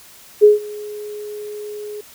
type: tone with ADSR envelope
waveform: sine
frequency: 418.8 Hz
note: G#4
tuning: 15 cents sharp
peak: -3 dBFS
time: 0.41-2.01 s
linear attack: 29 ms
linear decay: 150 ms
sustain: -24 dB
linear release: 6 ms
effects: white hiss -44 dBFS RMS until 2.14 s